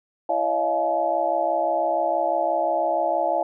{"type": "tone cluster", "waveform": "sine", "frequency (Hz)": [334, 565, 630, 696, 853], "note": ["E4", "C#5", "D#5", "F5", "G#5"], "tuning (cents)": [23, 33, 21, -6, 46], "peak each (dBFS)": [-33, -27, -25, -24, -26], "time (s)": [0.29, 3.43], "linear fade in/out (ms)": 5, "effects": []}